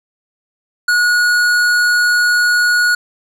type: tone with hard clipping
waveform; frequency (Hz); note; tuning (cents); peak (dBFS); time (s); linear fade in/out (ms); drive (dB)
triangle; 1452; F#6; -33; -12; 0.88-2.95; 5; 16
effects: none